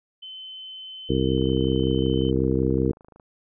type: tone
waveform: sine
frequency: 3058 Hz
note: G7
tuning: 44 cents flat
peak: -36 dBFS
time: 0.22-2.31 s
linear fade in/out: 10 ms
type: harmonic tone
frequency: 65.41 Hz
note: C2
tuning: in tune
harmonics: 1 / 2 / 3 / 4 / 5 / 6 / 7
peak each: -28 / -26 / -28 / -27 / -26 / -28 / -27 dBFS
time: 1.09-2.92 s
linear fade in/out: 10 ms
type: click train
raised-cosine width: 1 ms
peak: -35 dBFS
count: 49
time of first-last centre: 1.38-3.198 s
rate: 26.4 Hz
effects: none